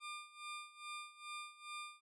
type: tone with tremolo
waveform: 20% pulse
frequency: 1200 Hz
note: D6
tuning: 37 cents sharp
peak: -39 dBFS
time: 0-2.01 s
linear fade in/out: 50 ms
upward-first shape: sine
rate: 2.4 Hz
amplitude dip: 85%
effects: resampled to 22050 Hz